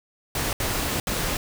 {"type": "noise bursts at uneven times", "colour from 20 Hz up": "pink", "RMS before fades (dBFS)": -26, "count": 3, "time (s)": [[0.35, 0.53], [0.6, 1], [1.07, 1.37]], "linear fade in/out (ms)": 2, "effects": []}